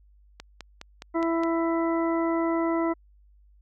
click train, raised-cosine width 0.2 ms, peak -21 dBFS, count 6, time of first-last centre 0.4-1.435 s, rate 4.83 Hz
harmonic tone, 331.6 Hz, E4, 10 cents sharp, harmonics 1 / 2 / 3 / 4 / 6, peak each -24 / -30 / -32 / -35 / -39 dBFS, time 1.14-2.94 s, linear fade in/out 20 ms
effects added 50 Hz sine -54 dBFS peak until 3.61 s

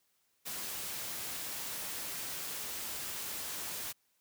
white noise, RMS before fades -40 dBFS, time 0.45-3.93 s, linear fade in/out 20 ms, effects white hiss -75 dBFS RMS until 4.2 s + high-pass 60 Hz 12 dB/octave

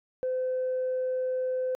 sine tone, 512 Hz, C5, 38 cents flat, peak -25 dBFS, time 0.23-1.75 s, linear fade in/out 0 ms, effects tanh soft clip ceiling -23 dBFS

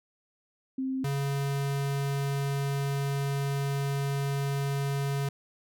sine / square tone pair in turn, 263.4 / 139.53 Hz, C4 / C#3, +12 / +12 cents, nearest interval major seventh, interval 1100 cents, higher first, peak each -28 dBFS, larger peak neither, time 0.78-1.04 / 1.04-5.29 s, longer second, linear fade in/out 5 ms, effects none

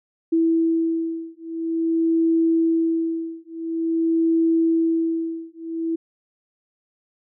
sine beating tone pair, 328.2 / 328.68 Hz, E4 / E4, -8 / -5 cents, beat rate 0.48 Hz, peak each -21 dBFS, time 0.32-5.96 s, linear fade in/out 10 ms, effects none

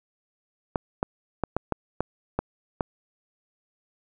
clicks, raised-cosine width 1 ms, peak -10 dBFS, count 8, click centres 0.758 / 1.029 / 1.437 / 1.566 / 1.723 / 2.006 / 2.39 / 2.808 s, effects none

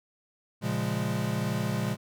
square chord, Bb minor seventh, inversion none, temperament equal, 116.54 / 138.59 / 174.61 / 207.7 Hz, Bb2 / Db3 / F3 / Ab3, 0 / 0 / 0 / 0 cents, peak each -33 / -34 / -35 / -33 dBFS, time 0.61-1.97 s, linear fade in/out 50 ms, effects none

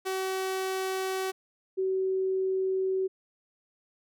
sawtooth / sine tone pair in turn, 379.1 / 379.1 Hz, F#4 / F#4, +42 / +42 cents, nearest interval unison, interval 0 cents, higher neither, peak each -25 dBFS, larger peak neither, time 0.05-1.32 / 1.77-3.08 s, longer second, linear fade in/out 20 ms, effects none

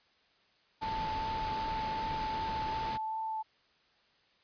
pink noise, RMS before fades -40 dBFS, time 0.81-2.98 s, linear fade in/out 20 ms
sine tone with vibrato, 880 Hz, A5, in tune, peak -33 dBFS, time 0.81-3.43 s, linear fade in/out 20 ms, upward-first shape sine, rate 2.6 Hz, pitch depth 10 cents each way
effects white hiss -68 dBFS RMS until 4.43 s + resampled to 11025 Hz

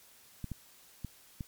clicks, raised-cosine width 5 ms, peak -25 dBFS, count 4, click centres 0.443 / 0.517 / 1.047 / 1.408 s, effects white hiss -59 dBFS RMS until 1.47 s + MP3 96 kbps

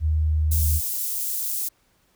sine tone with pitch glide, 77.78 to 77.24 Hz, D#2 to D#2, 0 to -12 cents, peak -18 dBFS, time 0-0.81 s, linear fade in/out 50 ms, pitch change -12 cents, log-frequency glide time 0.16-0.44 s
white high-pass noise, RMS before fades -27 dBFS, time 0.51-1.69 s, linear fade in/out 10 ms, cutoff 8600 Hz, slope 12 dB/octave
effects pink hiss -64 dBFS RMS until 2.15 s

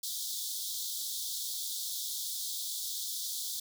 pink high-pass noise, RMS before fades -37 dBFS, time 0.03-3.6 s, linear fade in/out 5 ms, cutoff 3400 Hz, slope 96 dB/octave, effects none

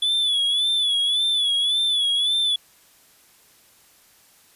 triangle tone with vibrato, 3431 Hz, A7, 44 cents flat, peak -17 dBFS, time 0.02-2.56 s, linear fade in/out 5 ms, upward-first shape sine, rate 1.8 Hz, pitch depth 71 cents each way, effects white hiss -55 dBFS RMS until 4.55 s + resampled to 32000 Hz

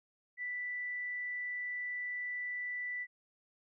sine tone, 1975.5 Hz, B6, in tune, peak -36 dBFS, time 0.37-3.07 s, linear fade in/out 50 ms, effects none

